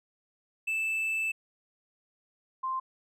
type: tone pair in turn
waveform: triangle / sine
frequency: 2637 / 1046.5 Hz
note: E7 / C6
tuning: 0 / 0 cents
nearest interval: octave + major third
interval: 1600 cents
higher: first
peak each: -26 / -29 dBFS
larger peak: first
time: 0.67-1.32 / 2.63-2.8 s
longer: first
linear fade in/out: 10 ms
effects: none